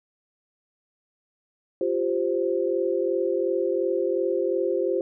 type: chord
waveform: sine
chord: F suspended second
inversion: none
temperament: equal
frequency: 349.2 / 392 / 523.3 Hz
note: F4 / G4 / C5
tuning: 0 / 0 / 0 cents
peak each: -26 dBFS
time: 1.81-5.01 s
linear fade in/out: 2 ms
effects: none